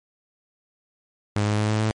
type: tone with pitch steps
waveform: sawtooth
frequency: 103.83 / 105.16 / 106.5 / 107.86 / 109.24 Hz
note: G#2 / G#2 / G#2 / A2 / A2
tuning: 0 / +22 / +44 / -34 / -12 cents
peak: -16 dBFS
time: 1.36-1.91 s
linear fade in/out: 0 ms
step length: 110 ms
effects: low-pass 9000 Hz 12 dB/octave + MP3 48 kbps